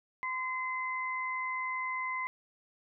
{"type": "tone pair together", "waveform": "sine", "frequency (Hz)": [1027.5, 2055], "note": ["C6", "C7"], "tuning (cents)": [-32, -32], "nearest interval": "octave", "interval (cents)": 1200, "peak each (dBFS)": [-35, -35], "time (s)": [0.23, 2.27], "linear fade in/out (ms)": 0, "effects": []}